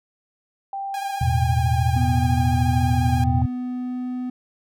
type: tone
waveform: sine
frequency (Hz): 787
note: G5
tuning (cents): +7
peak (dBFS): -26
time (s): 0.73-3.42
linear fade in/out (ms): 2
type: tone with vibrato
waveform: sawtooth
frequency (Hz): 812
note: G#5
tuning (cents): -39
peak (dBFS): -27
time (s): 0.94-3.24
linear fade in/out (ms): 2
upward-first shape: triangle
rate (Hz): 14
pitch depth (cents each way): 43
type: chord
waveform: sine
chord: E suspended fourth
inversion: none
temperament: equal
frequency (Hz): 82.41 / 110 / 123.47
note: E2 / A2 / B2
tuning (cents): 0 / 0 / 0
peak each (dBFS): -21 / -24 / -21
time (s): 1.21-3.46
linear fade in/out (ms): 5
type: tone with pitch glide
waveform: triangle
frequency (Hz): 246.9 to 250.8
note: B3 to B3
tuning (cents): 0 to +27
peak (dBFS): -23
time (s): 1.96-4.3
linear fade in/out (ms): 5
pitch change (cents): +27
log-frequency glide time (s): 2.4-4.15
effects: none